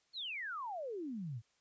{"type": "exponential sweep", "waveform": "sine", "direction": "down", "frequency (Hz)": [4428, 104.3], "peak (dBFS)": -39, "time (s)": [0.13, 1.42], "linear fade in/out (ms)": 50, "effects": ["white hiss -75 dBFS RMS until 1.6 s", "resampled to 16000 Hz"]}